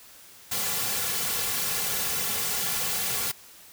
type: noise with comb filter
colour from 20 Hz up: white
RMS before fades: -28 dBFS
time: 0.51-3.32 s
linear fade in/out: 10 ms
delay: 3.2 ms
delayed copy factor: -0.8
effects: white hiss -50 dBFS RMS until 3.72 s